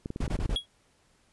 clicks, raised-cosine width 3 ms, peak -21 dBFS, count 11, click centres 0.059 / 0.104 / 0.161 / 0.205 / 0.241 / 0.278 / 0.312 / 0.353 / 0.39 / 0.458 / 0.494 s
brown noise bursts, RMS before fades -29 dBFS, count 4, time 0.2-0.564 s, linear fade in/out 10 ms, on 73 ms, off 24 ms
triangle tone with exponential decay, 3322 Hz, G#7, in tune, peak -21 dBFS, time 0.56-0.66 s, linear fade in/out 1 ms, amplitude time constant 21 ms
effects pink hiss -66 dBFS RMS until 1.32 s + resampled to 24000 Hz

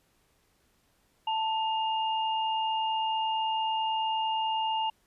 sine tone pair together, 884.5 / 2826 Hz, A5 / F7, +9 / +20 cents, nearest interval octave + minor sixth, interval 2011 cents, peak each -27 / -34 dBFS, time 1.27-4.9 s, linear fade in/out 5 ms, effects pink hiss -69 dBFS RMS until 5.06 s + resampled to 32000 Hz

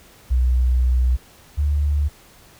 sine tone pair in turn, 62.4 / 72.88 Hz, B1 / D2, +19 / -13 cents, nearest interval minor third, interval 268 cents, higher second, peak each -14 / -16 dBFS, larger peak first, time 0.3-1.17 / 1.57-2.09 s, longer first, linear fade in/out 20 ms, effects pink hiss -49 dBFS RMS until 2.59 s

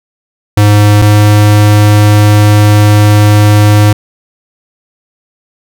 square tone pair in turn, 104 / 104.6 Hz, G#2 / G#2, +3 / +13 cents, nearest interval unison, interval 10 cents, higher second, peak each -3 dBFS, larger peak neither, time 0.57-1.02 / 1.02-3.93 s, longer second, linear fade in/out 5 ms, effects none

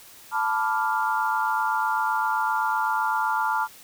sine chord, B half-diminished seventh, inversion third, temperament equal, 880 / 987.8 / 1174.7 / 1396.9 Hz, A5 / B5 / D6 / F6, 0 / 0 / 0 / 0 cents, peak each -25 / -28 / -30 / -27 dBFS, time 0.31-3.68 s, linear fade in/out 50 ms, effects white hiss -48 dBFS RMS until 3.83 s

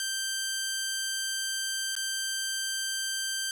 10% pulse tone with dropouts, 1568 Hz, G6, in tune, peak -21 dBFS, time 0-3.51 s, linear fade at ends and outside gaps 1 ms, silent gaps 1.953-1.964 s, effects 10-bit

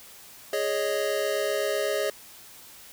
square chord, Ab suspended fourth, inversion none, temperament equal, 415.3 / 554.4 / 622.3 Hz, Ab4 / Db5 / Eb5, 0 / 0 / 0 cents, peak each -30 dBFS, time 0.53-2.1 s, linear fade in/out 2 ms, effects white hiss -48 dBFS RMS until 2.92 s

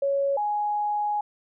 sine tone pair in turn, 556 / 833.1 Hz, C#5 / G#5, +5 / +5 cents, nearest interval perfect fifth, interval 700 cents, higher second, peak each -21 / -23 dBFS, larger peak first, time 0.02-0.37 / 0.37-1.21 s, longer second, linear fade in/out 5 ms, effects none

